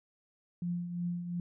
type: tone with tremolo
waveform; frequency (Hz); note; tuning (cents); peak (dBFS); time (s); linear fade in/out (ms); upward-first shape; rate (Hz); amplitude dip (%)
sine; 174.61; F3; 0; -30; 0.62-1.4; 2; triangle; 2.8; 60
effects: none

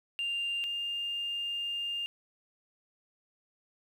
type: tone pair in turn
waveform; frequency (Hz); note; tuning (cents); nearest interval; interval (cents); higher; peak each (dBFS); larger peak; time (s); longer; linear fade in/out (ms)
sine; 2794 / 2807; F7 / F7; 0 / +8; unison; 8; second; -29 / -31; first; 0.19-0.64 / 0.64-2.06; second; 0
effects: tanh soft clip ceiling -27 dBFS + 10-bit

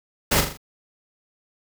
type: noise with echo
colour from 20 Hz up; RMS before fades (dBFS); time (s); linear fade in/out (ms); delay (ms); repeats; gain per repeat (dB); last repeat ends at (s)
pink; -19; 0.31-0.41; 10; 41; 4; -6; 0.574
effects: none

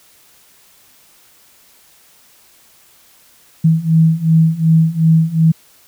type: beating tone pair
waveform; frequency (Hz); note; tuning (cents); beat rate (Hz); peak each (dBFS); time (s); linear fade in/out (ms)
sine; 160.1 / 162.8; D#3 / E3; +50 / -21; 2.7; -13 / -11; 3.64-5.52; 10
effects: white hiss -49 dBFS RMS until 5.87 s

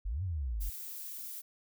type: exponential two-way sweep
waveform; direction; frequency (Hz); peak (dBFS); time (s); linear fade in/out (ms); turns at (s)
sine; up then down; 42.36 to 98.8 to 42.36; -32; 0.05-0.7; 10; 0.23
type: noise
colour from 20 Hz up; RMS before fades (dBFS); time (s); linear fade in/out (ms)
violet; -43; 0.6-1.42; 20
effects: none

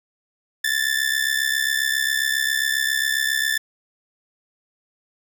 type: ring-modulated tone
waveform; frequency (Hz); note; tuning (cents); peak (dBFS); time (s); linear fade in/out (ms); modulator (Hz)
sawtooth; 1760; A6; 0; -13; 0.64-3.58; 5; 33.7
effects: none

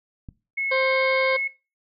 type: click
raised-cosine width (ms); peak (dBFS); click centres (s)
5; -25; 0.288
type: tone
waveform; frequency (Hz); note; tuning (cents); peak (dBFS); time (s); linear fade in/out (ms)
sine; 2184; C#7; -26; -23; 0.57-1.48; 10
type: harmonic tone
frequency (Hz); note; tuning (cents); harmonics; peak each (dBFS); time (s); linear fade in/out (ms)
526; C5; +9; 1 / 2 / 3 / 4 / 6 / 7 / 8 / 9; -22 / -28 / -32 / -34 / -38 / -39 / -40 / -41; 0.71-1.37; 10
effects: noise-tail reverb RT60 0.3 s tail -19 dB re dry

